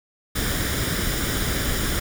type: noise with comb filter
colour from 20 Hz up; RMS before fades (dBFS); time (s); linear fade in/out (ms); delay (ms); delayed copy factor
pink; -24; 0.35-2; 10; 0.57; +0.55
effects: none